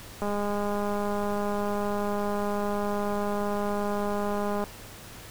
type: click train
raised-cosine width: 1 ms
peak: -17 dBFS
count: 907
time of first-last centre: 0.22-4.64 s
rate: 205 Hz
effects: added 104 Hz sine -50 dBFS peak until 5.3 s + pink hiss -45 dBFS RMS until 5.3 s